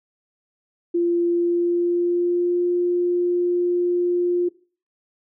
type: tone with pitch glide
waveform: sine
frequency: 344.7 to 352.6 Hz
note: F4 to F4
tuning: -23 to +17 cents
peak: -17 dBFS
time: 0.94-4.49 s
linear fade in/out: 10 ms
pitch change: +40 cents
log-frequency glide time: 1.27-2.66 s
effects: noise-tail reverb RT60 0.4 s tail -20 dB re dry